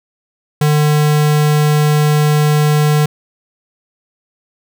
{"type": "tone", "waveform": "square", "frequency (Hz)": 150, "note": "D3", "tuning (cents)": 37, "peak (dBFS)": -10, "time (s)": [0.61, 3.06], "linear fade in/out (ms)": 5, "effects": []}